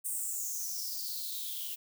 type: noise with high-pass filter sweep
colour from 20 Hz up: violet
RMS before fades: -37 dBFS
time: 0.04-1.76 s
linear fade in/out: 20 ms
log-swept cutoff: 8900 to 2900 Hz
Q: 7.1
effects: none